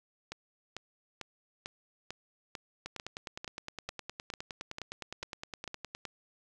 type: two click trains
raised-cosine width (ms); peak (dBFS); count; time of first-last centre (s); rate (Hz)
0.2; -22 / -22; 32 / 13; 2.86-6.053 / 0.32-5.677; 9.71 / 2.24
effects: none